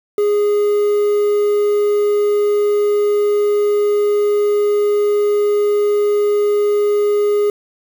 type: tone with quantisation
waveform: triangle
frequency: 413.4 Hz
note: G#4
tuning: 8 cents flat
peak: -10 dBFS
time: 0.18-7.5 s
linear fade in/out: 2 ms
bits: 6
effects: none